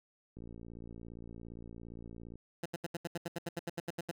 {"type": "click train", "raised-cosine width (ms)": 3, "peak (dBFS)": -36, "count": 115, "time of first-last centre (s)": [0.37, 2.356], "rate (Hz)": 57.4}
{"type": "tone bursts", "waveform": "15% pulse", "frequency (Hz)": 170.3, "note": "F3", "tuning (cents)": -43, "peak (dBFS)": -29, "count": 15, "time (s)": [2.63, 4.113], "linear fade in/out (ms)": 5, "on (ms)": 27, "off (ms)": 77}
{"effects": []}